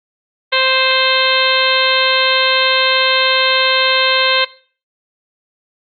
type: harmonic tone with a mistuned harmonic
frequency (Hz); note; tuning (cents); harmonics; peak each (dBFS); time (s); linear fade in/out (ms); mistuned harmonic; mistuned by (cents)
523.3; C5; 0; 1 / 2 / 3 / 4 / 5 / 6 / 7 / 8; -19 / -19 / -19 / -19 / -19 / -19 / -19 / -19; 0.52-4.45; 10; 8; -22
effects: noise-tail reverb RT60 0.4 s tail -18 dB re dry + Opus 24 kbps